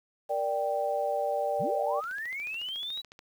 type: chord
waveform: sine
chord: G minor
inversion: first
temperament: equal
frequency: 466.2 / 587.3 / 784 Hz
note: Bb4 / D5 / G5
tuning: 0 / 0 / 0 cents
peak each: -35 / -29 / -31 dBFS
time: 0.29-2.01 s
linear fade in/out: 20 ms
type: linear sweep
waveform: sine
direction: up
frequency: 92.5 to 3951 Hz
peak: -33 dBFS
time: 1.59-3.02 s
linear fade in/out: 20 ms
type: click train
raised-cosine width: 0.2 ms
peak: -31 dBFS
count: 17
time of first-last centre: 2.04-3.191 s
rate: 13.9 Hz
effects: 9-bit